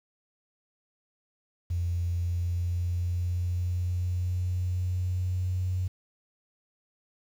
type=tone with pitch glide; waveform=triangle; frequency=86.7 to 91.86 Hz; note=F2 to F#2; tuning=-12 to -12 cents; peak=-22 dBFS; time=1.7-5.88 s; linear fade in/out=10 ms; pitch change=+100 cents; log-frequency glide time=2.12-5.71 s; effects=tanh soft clip ceiling -24 dBFS + 9-bit